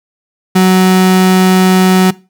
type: tone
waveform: 35% pulse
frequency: 186.1 Hz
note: F#3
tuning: 10 cents sharp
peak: -3 dBFS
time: 0.55-2.11 s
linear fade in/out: 10 ms
effects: noise-tail reverb RT60 0.3 s tail -21 dB re dry